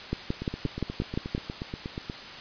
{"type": "two click trains", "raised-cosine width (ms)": 3, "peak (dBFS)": [-20, -14], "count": [15, 8], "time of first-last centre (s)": [[0.42, 2.099], [0.13, 1.35]], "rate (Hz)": [8.34, 5.74], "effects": ["white hiss -41 dBFS RMS until 2.4 s", "resampled to 11025 Hz"]}